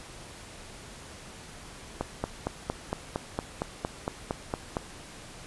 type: click train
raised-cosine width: 1 ms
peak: -14 dBFS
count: 13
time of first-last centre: 2.01-4.769 s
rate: 4.35 Hz
effects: pink hiss -46 dBFS RMS until 5.46 s + resampled to 24000 Hz